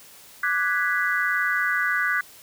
sine chord, G# half-diminished seventh, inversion second, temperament equal, 1174.7 / 1480 / 1661.2 / 1975.5 Hz, D6 / F#6 / G#6 / B6, 0 / 0 / 0 / 0 cents, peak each -29 / -24 / -26 / -27 dBFS, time 0.43-2.21 s, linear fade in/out 5 ms, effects white hiss -48 dBFS RMS until 2.42 s

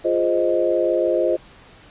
sine chord, F minor seventh, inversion none, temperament equal, 349.2 / 415.3 / 523.3 / 622.3 Hz, F4 / Ab4 / C5 / Eb5, 0 / 0 / 0 / 0 cents, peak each -21 / -26 / -21 / -21 dBFS, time 0.04-1.37 s, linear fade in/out 20 ms, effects pink hiss -47 dBFS RMS until 1.9 s + resampled to 8000 Hz

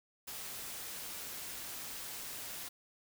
white noise, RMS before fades -44 dBFS, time 0.27-2.69 s, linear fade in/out 10 ms, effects none

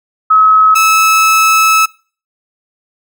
sine / 30% pulse tone pair in turn, 1283 / 1300.2 Hz, E6 / E6, -47 / -24 cents, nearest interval unison, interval 23 cents, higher second, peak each -4 dBFS, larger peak neither, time 0.3-0.75 / 0.75-1.86 s, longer second, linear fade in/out 10 ms, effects noise-tail reverb RT60 0.4 s tail -23 dB re dry

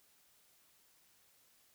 silence, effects white hiss -69 dBFS RMS until 1.74 s

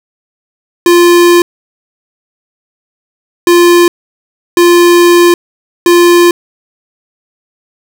square tone bursts at uneven times, 347.9 Hz, F4, 7 cents flat, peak -3 dBFS, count 4, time 0.86-1.42 / 3.47-3.88 / 4.57-5.34 / 5.86-6.31 s, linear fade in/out 2 ms, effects none

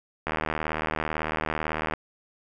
click train, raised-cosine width 0.5 ms, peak -12 dBFS, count 131, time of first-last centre 0.27-1.937 s, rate 78 Hz, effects none

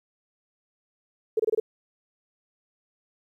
sine tone bursts, 440 Hz, A4, in tune, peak -19 dBFS, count 5, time 1.37-1.6 s, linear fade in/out 5 ms, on 26 ms, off 25 ms, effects 10-bit

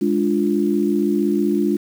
sine chord, D diminished, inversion second, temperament equal, 207.7 / 293.7 / 349.2 Hz, Ab3 / D4 / F4, 0 / 0 / 0 cents, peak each -20 dBFS, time 0.01-1.77 s, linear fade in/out 10 ms, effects 7-bit

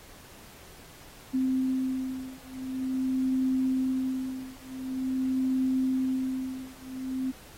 sine beating tone pair, 260.2 / 260.66 Hz, C4 / C4, -9 / -6 cents, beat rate 0.46 Hz, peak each -29 dBFS, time 1.33-7.32 s, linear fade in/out 20 ms, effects pink hiss -51 dBFS RMS until 7.57 s + AAC 48 kbps

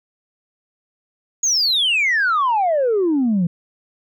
sine exponential sweep, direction down, 6770 to 164.6 Hz, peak -13 dBFS, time 1.43-3.47 s, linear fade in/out 5 ms, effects tanh soft clip ceiling -12 dBFS

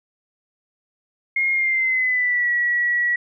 sine tone with pitch glide, 2141 to 1929.6 Hz, C7 to B6, +39 to -41 cents, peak -17 dBFS, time 1.36-3.16 s, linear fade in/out 5 ms, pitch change -180 cents, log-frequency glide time 1.52-2.5 s, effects none

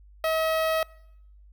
sawtooth tone with notch filter, 640 Hz, D#5, 49 cents sharp, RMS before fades -25 dBFS, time 0.24-0.83 s, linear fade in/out 2 ms, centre 7200 Hz, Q 0.88, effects noise-tail reverb RT60 0.8 s tail -24 dB re dry + added 50 Hz sine -49 dBFS peak until 1.52 s

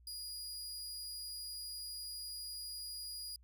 sawtooth tone, 4884 Hz, D#8, 33 cents flat, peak -40 dBFS, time 0.07-3.36 s, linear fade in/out 2 ms, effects added 60 Hz sine -60 dBFS peak until 3.43 s

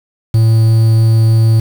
triangle tone with quantisation, 112.1 Hz, A2, 33 cents sharp, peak -4 dBFS, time 0.34-1.6 s, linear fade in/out 5 ms, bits 5, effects none

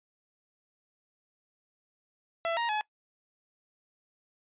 sawtooth tone with pitch steps, 668 / 938 / 850 Hz, E5 / A#5 / G#5, +23 / +11 / +40 cents, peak -24 dBFS, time 2.45-2.81 s, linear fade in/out 0 ms, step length 120 ms, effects noise-tail reverb RT60 0.1 s tail -22 dB re dry + resampled to 8000 Hz

